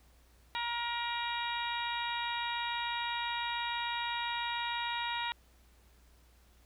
harmonic tone, 473 Hz, A#4, 25 cents sharp, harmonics 2 / 3 / 4 / 5 / 6 / 7 / 8, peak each -36 / -43 / -41 / -42 / -44 / -46 / -41 dBFS, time 0.55-5.32 s, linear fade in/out 0 ms, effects added 60 Hz sine -61 dBFS peak until 6.65 s + pink hiss -67 dBFS RMS until 6.65 s

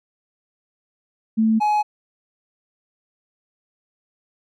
sine / triangle tone pair in turn, 221.1 / 841.8 Hz, A3 / G#5, +9 / +23 cents, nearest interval octave + major seventh, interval 2314 cents, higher second, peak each -14 dBFS, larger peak neither, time 1.37-1.6 / 1.6-1.83 s, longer neither, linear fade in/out 20 ms, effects none

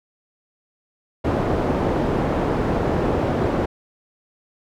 white low-pass noise, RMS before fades -21 dBFS, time 1.24-3.66 s, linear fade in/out 10 ms, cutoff 530 Hz, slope 12 dB/octave, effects none

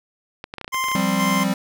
clicks, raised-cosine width 0.3 ms, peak -16 dBFS, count 12, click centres 0.441 / 0.539 / 0.583 / 0.613 / 0.645 / 0.679 / 0.745 / 0.841 / 0.885 / 0.916 / 0.957 / 1 s
25% pulse tone with tremolo, 1046.5 Hz, C6, in tune, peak -17 dBFS, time 0.72-1.45 s, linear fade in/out 20 ms, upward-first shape square, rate 2.1 Hz, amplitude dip 45%
square chord, F suspended second, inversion none, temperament equal, 174.61 / 196 / 261.6 Hz, F3 / G3 / C4, 0 / 0 / 0 cents, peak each -26 / -22 / -26 dBFS, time 0.95-1.54 s, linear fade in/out 2 ms
effects none

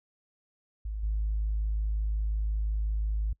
sine tone with level steps, 52.8 Hz, G#1, 29 cents sharp, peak -31 / -25 dBFS, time 0.85-3.33 s, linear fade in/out 5 ms, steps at 1.03 s, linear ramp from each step 5 ms, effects noise-tail reverb RT60 0.1 s tail -26 dB re dry + tanh soft clip ceiling -22 dBFS

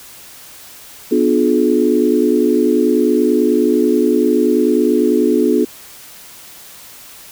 sine chord, B diminished seventh, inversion none, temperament just, 246.9 / 296.3 / 355.6 / 426.7 Hz, B3 / D4 / F4 / Ab4, 0 / +15 / +31 / +47 cents, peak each -16 dBFS, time 1.11-5.65 s, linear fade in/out 10 ms, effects white hiss -38 dBFS RMS until 7.31 s

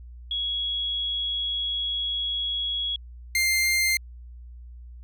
sine / sawtooth tone pair in turn, 3335 / 2101 Hz, G#7 / C7, +7 / +7 cents, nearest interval minor sixth, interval 800 cents, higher first, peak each -25 / -17 dBFS, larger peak second, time 0.31-2.96 / 3.35-3.97 s, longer first, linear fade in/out 2 ms, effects added 60 Hz sine -40 dBFS peak until 5.03 s

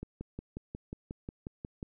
click train, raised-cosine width 3 ms, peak -26 dBFS, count 11, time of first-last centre 0.03-1.829 s, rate 5.56 Hz, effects none

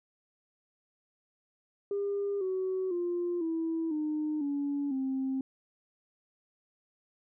sine tone with pitch steps, 402.2 / 375.3 / 350.1 / 326.7 / 304.8 / 284.4 / 265.4 Hz, G4 / F#4 / F4 / E4 / D#4 / C#4 / C4, +44 / +25 / +4 / -15 / -36 / +45 / +25 cents, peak -28 dBFS, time 1.91-5.41 s, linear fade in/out 2 ms, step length 500 ms, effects tanh soft clip ceiling -25 dBFS

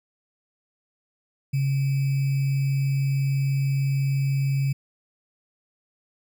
sine tone with sample-and-hold, 136.9 Hz, C#3, 21 cents flat, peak -20 dBFS, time 1.53-4.73 s, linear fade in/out 10 ms, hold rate 2450 Hz, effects none

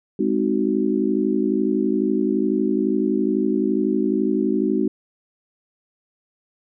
sine chord, Ab dominant seventh, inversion none, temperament just, 207.7 / 259.6 / 311.5 / 373.8 Hz, Ab3 / C4 / Eb4 / Gb4, 0 / -13 / +2 / +18 cents, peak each -23 dBFS, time 0.19-4.88 s, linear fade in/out 5 ms, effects none

